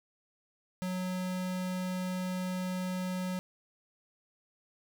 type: tone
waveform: square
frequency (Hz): 183.7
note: F#3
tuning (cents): -12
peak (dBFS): -33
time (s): 0.82-3.39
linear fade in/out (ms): 0
effects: none